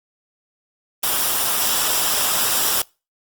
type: noise with comb filter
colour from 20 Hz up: white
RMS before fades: -19 dBFS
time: 1.03-2.82 s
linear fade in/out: 5 ms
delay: 0.46 ms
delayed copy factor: -0.5
effects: noise-tail reverb RT60 0.3 s tail -26 dB re dry + Opus 24 kbps